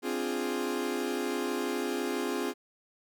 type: chord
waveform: 40% pulse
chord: D half-diminished seventh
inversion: third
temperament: equal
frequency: 261.6 / 293.7 / 349.2 / 415.3 Hz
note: C4 / D4 / F4 / Ab4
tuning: 0 / 0 / 0 / 0 cents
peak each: -34 / -38 / -34 / -34 dBFS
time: 0.02-2.54 s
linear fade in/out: 50 ms
effects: none